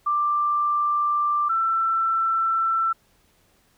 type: tone pair in turn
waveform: sine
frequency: 1181 / 1337.7 Hz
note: D6 / E6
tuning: +9 / +25 cents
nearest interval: major second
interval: 216 cents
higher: second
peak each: -19 dBFS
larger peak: neither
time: 0.06-1.49 / 1.49-2.93 s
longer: second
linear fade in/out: 10 ms
effects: pink hiss -62 dBFS RMS until 3.77 s